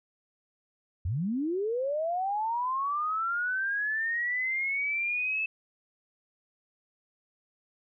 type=linear sweep; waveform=sine; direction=up; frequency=75.2 to 2627 Hz; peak=-27 dBFS; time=1.05-5.46 s; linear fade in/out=5 ms; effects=none